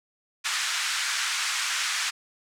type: band-pass noise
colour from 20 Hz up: pink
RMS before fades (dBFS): -28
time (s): 0.44-2.11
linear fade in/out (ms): 20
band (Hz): 1300 to 8400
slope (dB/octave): 24
effects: none